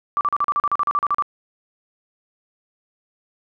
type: tone bursts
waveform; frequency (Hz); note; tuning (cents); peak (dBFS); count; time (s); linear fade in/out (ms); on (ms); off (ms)
sine; 1167; D6; -11; -16; 14; 0.17-1.223; 0; 39; 39
effects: none